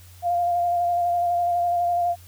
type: tone with vibrato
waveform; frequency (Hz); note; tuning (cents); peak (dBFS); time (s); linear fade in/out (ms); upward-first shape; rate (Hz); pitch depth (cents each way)
sine; 698.5; F5; 0; -19; 0.22-2.16; 50; square; 12; 16
effects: added 89 Hz sine -45 dBFS peak until 2.27 s + white hiss -52 dBFS RMS until 2.27 s